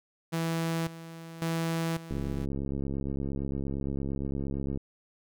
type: tone with tremolo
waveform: sawtooth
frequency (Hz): 164.7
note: E3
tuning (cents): -1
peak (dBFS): -24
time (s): 0.32-2.46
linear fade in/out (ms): 20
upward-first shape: square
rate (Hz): 0.91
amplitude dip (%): 80
type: click train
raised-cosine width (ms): 3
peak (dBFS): -21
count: 184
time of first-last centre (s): 2.11-4.774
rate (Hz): 68.7
effects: none